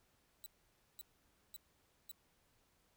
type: tone bursts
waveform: 5% pulse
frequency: 3951 Hz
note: B7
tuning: in tune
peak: -39 dBFS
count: 4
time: 0.44-2.114 s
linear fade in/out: 0 ms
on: 21 ms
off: 530 ms
effects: pink hiss -75 dBFS RMS until 2.96 s